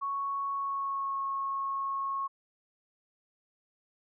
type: tone with pitch glide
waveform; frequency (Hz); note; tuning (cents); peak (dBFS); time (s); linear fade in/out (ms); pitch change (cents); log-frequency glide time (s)
sine; 1108.7 to 1094.1; C#6 to C#6; 0 to -23; -30; 0.01-2.28; 20; -23; 0.53-1.2
effects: none